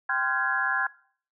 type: tone cluster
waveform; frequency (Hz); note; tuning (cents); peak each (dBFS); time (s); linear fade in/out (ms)
sine; 784 / 1038 / 1393 / 1534 / 1670; G5 / C6 / F6 / G6 / G#6; 0 / -14 / -5 / -38 / +9; -33 / -31 / -30 / -32 / -27; 0.09-0.87; 5
effects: noise-tail reverb RT60 0.5 s tail -20 dB re dry